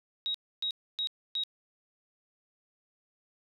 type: tone bursts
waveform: sine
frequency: 3800 Hz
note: A#7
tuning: 33 cents sharp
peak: -29 dBFS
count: 4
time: 0.26-1.436 s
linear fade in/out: 0 ms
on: 84 ms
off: 280 ms
effects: none